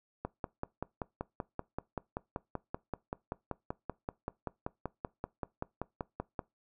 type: click train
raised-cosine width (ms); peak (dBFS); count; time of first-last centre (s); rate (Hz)
1; -21; 33; 0.25-6.392; 5.21
effects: noise-tail reverb RT60 0.2 s tail -22 dB re dry